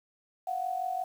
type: tone pair together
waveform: sine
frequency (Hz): 697 / 742.6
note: F5 / F#5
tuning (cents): -4 / +6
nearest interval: minor second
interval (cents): 110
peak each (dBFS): -35 / -31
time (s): 0.47-1.04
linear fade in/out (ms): 5
effects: 9-bit